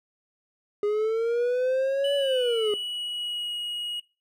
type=linear two-way sweep; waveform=triangle; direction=up then down; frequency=410.4 to 570 to 410.4 Hz; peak=-20 dBFS; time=0.83-2.74 s; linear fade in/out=2 ms; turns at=2.15 s
type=tone with pitch glide; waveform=triangle; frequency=2960 to 2894 Hz; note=F#7 to F#7; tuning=0 to -39 cents; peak=-28 dBFS; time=2.04-4 s; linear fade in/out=5 ms; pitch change=-39 cents; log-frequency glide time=2.42-3.56 s
effects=noise-tail reverb RT60 0.3 s tail -20 dB re dry